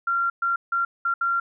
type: tone bursts at uneven times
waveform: sine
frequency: 1378 Hz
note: F6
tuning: 24 cents flat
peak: -20 dBFS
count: 5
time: 0.07-0.3 / 0.42-0.56 / 0.72-0.85 / 1.05-1.14 / 1.21-1.4 s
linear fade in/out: 5 ms
effects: none